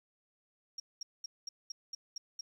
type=tone bursts; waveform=sine; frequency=5588 Hz; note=F8; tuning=in tune; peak=-38 dBFS; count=8; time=0.78-2.41 s; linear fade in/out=5 ms; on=20 ms; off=210 ms; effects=11-bit